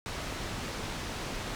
pink low-pass noise, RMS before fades -37 dBFS, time 0.06-1.55 s, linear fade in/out 0 ms, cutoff 6300 Hz, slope 12 dB/octave, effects none

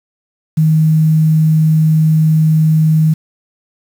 sine tone with quantisation, 157.2 Hz, D#3, 18 cents sharp, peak -7 dBFS, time 0.57-3.14 s, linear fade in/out 10 ms, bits 6, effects none

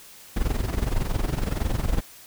brown noise with amplitude modulation, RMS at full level -21 dBFS, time 0.36-2.01 s, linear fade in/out 5 ms, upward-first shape sine, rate 21.7 Hz, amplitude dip 80%, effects white hiss -47 dBFS RMS until 2.26 s

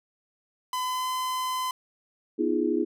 45% pulse tone with pitch glide, 1011 to 1021 Hz, B5 to C6, +40 to -43 cents, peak -27 dBFS, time 0.73-1.71 s, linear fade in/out 2 ms, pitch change +17 cents, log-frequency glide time 0.84-1.09 s
sine chord, F half-diminished seventh, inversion second, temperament equal with one note detuned, 246.9 / 311.1 / 343.8 / 415.3 Hz, Cb4 / Eb4 / F4 / Ab4, 0 / 0 / -27 / 0 cents, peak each -30 / -27 / -27 / -29 dBFS, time 2.38-2.85 s, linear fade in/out 20 ms
effects none

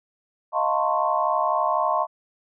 sine tone cluster, 627 / 699 / 896 / 1035 / 1099 Hz, D#5 / F5 / A5 / C6 / C#6, +13 / +1 / +31 / -19 / -15 cents, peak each -26 dBFS, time 0.52-2.07 s, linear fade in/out 50 ms, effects none

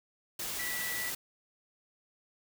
sine tone in noise, 1960 Hz, B6, 14 cents flat, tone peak -36 dBFS, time 0.59-1.1 s, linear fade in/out 5 ms, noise white, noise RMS -37 dBFS, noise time 0.39-1.15 s, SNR -2 dB, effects none

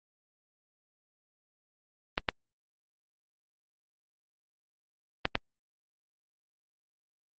clicks, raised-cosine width 0.3 ms, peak -9 dBFS, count 4, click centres 2.179 / 2.288 / 5.254 / 5.354 s, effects low-pass 5000 Hz 12 dB/octave + Opus 24 kbps

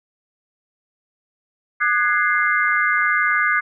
sine chord, Ab dominant seventh, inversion second, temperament equal with one note detuned, 1216.8 / 1480 / 1661.2 / 2093 Hz, Eb6 / Gb6 / Ab6 / C7, -39 / 0 / 0 / 0 cents, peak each -21 dBFS, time 1.8-3.61 s, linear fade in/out 20 ms, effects none

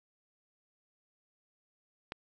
click, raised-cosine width 0.3 ms, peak -22 dBFS, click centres 2.121 s, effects none

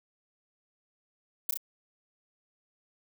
violet noise with echo, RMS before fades -27 dBFS, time 1.49-1.51 s, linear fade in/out 5 ms, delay 32 ms, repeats 2, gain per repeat -3 dB, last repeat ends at 1.574 s, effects none

